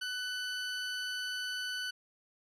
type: tone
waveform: 20% pulse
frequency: 1496 Hz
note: F#6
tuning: 19 cents sharp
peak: -30 dBFS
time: 0.01-1.91 s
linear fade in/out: 10 ms
effects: low-pass 9000 Hz 12 dB/octave